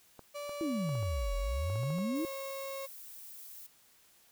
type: clicks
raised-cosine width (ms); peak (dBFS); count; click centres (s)
1; -34; 10; 0.193 / 0.494 / 0.892 / 0.953 / 1.029 / 1.7 / 1.757 / 1.833 / 1.904 / 1.985
type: tone with pitch glide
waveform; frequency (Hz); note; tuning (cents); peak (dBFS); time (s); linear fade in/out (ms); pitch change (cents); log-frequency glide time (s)
35% pulse; 580 to 544.3; D5 to C#5; -22 to -32; -37; 0.34-2.87; 20; -110; 0.53-2.15
type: exponential two-way sweep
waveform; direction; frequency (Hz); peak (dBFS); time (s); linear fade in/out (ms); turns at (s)
sine; down then up; 341.8 to 40.67 to 341.8; -31; 0.61-2.25; 0; 1.35
type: noise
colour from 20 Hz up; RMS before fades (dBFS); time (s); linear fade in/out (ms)
violet; -49; 2.15-3.67; 10
effects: white hiss -64 dBFS RMS until 4.31 s